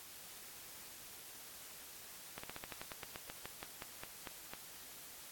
slowing click train, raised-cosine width 0.3 ms, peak -28 dBFS, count 17, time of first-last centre 2.38-4.535 s, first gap 55 ms, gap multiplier 1.11, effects white hiss -53 dBFS RMS until 5.31 s + AAC 64 kbps

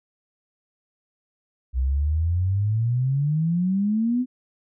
sine exponential sweep, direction up, 61.74 to 257.2 Hz, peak -19 dBFS, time 1.73-4.26 s, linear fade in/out 50 ms, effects none

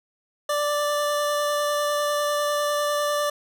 25% pulse tone with vibrato, 587.3 Hz, D5, in tune, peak -18 dBFS, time 0.49-3.3 s, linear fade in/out 5 ms, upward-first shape sine, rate 10 Hz, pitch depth 8 cents each way, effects none

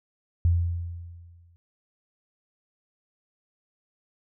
sine tone with exponential decay, 85.7 Hz, F2, 32 cents flat, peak -16 dBFS, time 0.45-1.56 s, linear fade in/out 0 ms, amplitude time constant 240 ms, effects none

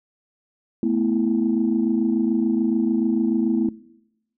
sine chord, A suspended second, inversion none, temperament equal, 220 / 246.9 / 329.6 Hz, A3 / B3 / E4, 0 / 0 / 0 cents, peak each -22 dBFS, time 0.83-3.69 s, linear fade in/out 2 ms, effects noise-tail reverb RT60 0.9 s tail -21 dB re dry + tanh soft clip ceiling -10 dBFS

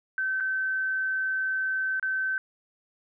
sine tone with dropouts, 1538 Hz, G6, 33 cents flat, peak -25 dBFS, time 0.18-2.38 s, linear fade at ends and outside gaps 1 ms, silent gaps 0.402-0.406 / 1.997-2.027 s, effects none

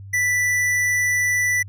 triangle tone with hard clipping, 1975.5 Hz, B6, in tune, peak -19 dBFS, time 0.13-1.63 s, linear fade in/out 10 ms, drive 16 dB, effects added 98 Hz sine -35 dBFS peak until 1.68 s

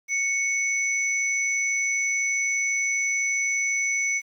sine tone pair together, 2217 / 5998 Hz, C#7 / F#8, 0 / +23 cents, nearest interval octave + perfect fourth, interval 1723 cents, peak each -23 / -28 dBFS, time 0.08-4.22 s, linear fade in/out 50 ms, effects 9-bit

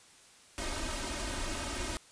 pink noise with comb filter, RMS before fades -36 dBFS, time 0.58-1.97 s, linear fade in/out 0 ms, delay 3.2 ms, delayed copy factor +0.8, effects white hiss -58 dBFS RMS until 2.11 s + resampled to 22050 Hz

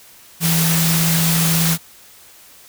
sine tone in noise, 164.81 Hz, E3, in tune, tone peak -16 dBFS, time 0.4-1.78 s, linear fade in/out 50 ms, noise white, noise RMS -19 dBFS, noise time 0.4-1.78 s, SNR 0 dB, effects white hiss -45 dBFS RMS until 2.68 s

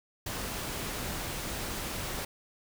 pink noise, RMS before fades -36 dBFS, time 0.26-2.25 s, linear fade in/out 5 ms, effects none

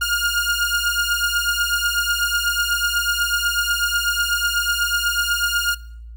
sawtooth beating tone pair, 1414 / 1422.1 Hz, F6 / F6, +21 / +31 cents, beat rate 8.1 Hz, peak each -18 dBFS, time 0.01-5.75 s, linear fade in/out 10 ms, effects noise-tail reverb RT60 0.6 s tail -20 dB re dry + added 57 Hz sine -34 dBFS peak until 6.16 s

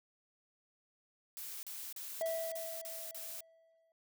blue noise bursts, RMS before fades -45 dBFS, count 7, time 1.37-3.406 s, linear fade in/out 0 ms, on 260 ms, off 36 ms
triangle tone with exponential decay, 655 Hz, E5, 11 cents flat, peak -30 dBFS, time 2.21-3.92 s, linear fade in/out 1 ms, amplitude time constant 370 ms
effects none

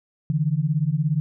sine beating tone pair, 143.7 / 160.7 Hz, D3 / E3, -37 / -44 cents, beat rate 17 Hz, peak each -22 dBFS, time 0.3-1.2 s, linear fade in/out 0 ms, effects none

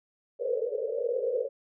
pink band-pass noise, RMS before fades -30 dBFS, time 0.39-1.49 s, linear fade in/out 20 ms, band 450 to 540 Hz, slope 96 dB/octave, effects none

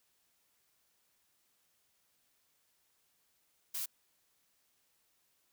blue noise, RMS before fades -38 dBFS, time 3.74-3.86 s, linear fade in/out 10 ms, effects white hiss -75 dBFS RMS until 5.52 s

